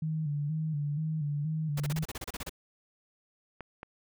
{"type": "tone with vibrato", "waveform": "sine", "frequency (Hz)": 151.4, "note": "D#3", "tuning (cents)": -47, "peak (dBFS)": -29, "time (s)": [0.02, 2.04], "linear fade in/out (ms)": 5, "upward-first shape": "square", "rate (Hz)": 2.1, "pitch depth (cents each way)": 66}
{"type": "noise bursts", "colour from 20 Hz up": "pink", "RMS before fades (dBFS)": -38, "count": 12, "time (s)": [1.77, 2.495], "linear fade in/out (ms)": 5, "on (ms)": 32, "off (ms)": 31}
{"type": "clicks", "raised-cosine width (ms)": 0.5, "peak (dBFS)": -26, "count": 2, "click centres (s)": [3.607, 3.831]}
{"effects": []}